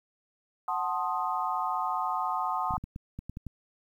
sine chord, F# diminished seventh, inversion none, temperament equal with one note detuned, 740 / 880 / 1054.4 / 1244.5 Hz, F#5 / A5 / C6 / Eb6, 0 / 0 / +13 / 0 cents, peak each -33 dBFS, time 0.68-2.77 s, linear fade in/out 2 ms
clicks, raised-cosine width 5 ms, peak -25 dBFS, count 9, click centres 2.708 / 2.739 / 2.779 / 2.84 / 2.961 / 3.19 / 3.296 / 3.371 / 3.467 s
effects 10-bit

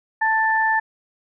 sine tone pair together, 883 / 1766 Hz, A5 / A6, +6 / +6 cents, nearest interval octave, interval 1200 cents, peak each -19 dBFS, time 0.21-0.8 s, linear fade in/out 10 ms, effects none

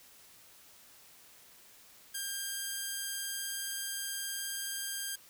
5% pulse tone with vibrato, 1600 Hz, G6, 35 cents sharp, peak -25 dBFS, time 2.14-5.16 s, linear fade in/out 10 ms, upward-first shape triangle, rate 19 Hz, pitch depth 9 cents each way, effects white hiss -58 dBFS RMS until 5.29 s

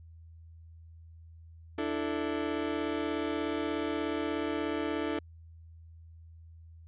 35% pulse chord, D suspended second, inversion none, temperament just, 293.7 / 330.4 / 440.5 Hz, D4 / E4 / A4, 0 / +4 / +2 cents, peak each -33 / -33 / -34 dBFS, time 1.78-5.19 s, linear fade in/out 5 ms, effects added 82 Hz sine -49 dBFS peak until 6.87 s + resampled to 8000 Hz

